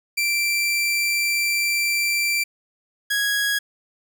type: tone pair in turn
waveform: sawtooth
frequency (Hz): 2349 / 1658.1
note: D7 / G#6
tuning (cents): 0 / -3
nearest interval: tritone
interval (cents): 603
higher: first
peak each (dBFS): -16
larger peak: neither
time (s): 0.17-2.44 / 3.1-3.59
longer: first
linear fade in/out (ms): 10
effects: none